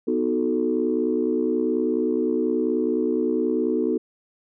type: chord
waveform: sine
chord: B dominant seventh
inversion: none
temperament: equal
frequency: 246.9 / 311.1 / 370 / 440 Hz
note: B3 / D#4 / F#4 / A4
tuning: 0 / 0 / 0 / 0 cents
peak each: -25 dBFS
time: 0.07-3.98 s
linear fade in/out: 10 ms
effects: tanh soft clip ceiling -10 dBFS